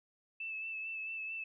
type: tone with vibrato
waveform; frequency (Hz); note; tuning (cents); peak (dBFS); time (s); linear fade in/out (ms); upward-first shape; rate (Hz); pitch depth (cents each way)
sine; 2631; E7; -4; -38; 0.4-1.44; 5; sine; 4.5; 26
effects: none